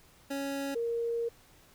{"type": "tone pair in turn", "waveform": ["25% pulse", "sine"], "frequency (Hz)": [277.2, 466.2], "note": ["C#4", "A#4"], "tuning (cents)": [0, 0], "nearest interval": "major sixth", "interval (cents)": 900, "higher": "second", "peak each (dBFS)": [-29, -29], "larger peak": "neither", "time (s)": [[0.3, 0.75], [0.75, 1.29]], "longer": "second", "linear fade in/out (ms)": 10, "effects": ["pink hiss -60 dBFS RMS until 1.74 s"]}